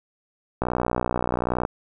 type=click train; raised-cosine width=1 ms; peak=-9 dBFS; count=64; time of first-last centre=0.62-1.651 s; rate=61.1 Hz; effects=none